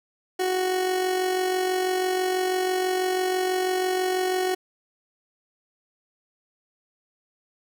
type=tone with amplitude modulation; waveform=30% pulse; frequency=370 Hz; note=F#4; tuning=in tune; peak=-18 dBFS; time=0.39-4.55 s; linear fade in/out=10 ms; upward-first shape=sine; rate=46.1 Hz; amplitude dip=40%; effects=none